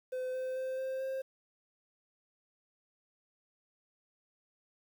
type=tone with pitch steps; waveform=triangle; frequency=511 / 515.7 / 520.5 / 525.4 / 530.2 Hz; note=C5 / C5 / C5 / C5 / C5; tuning=-41 / -25 / -9 / +7 / +23 cents; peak=-32 dBFS; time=0.12-1.22 s; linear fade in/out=10 ms; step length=220 ms; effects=10-bit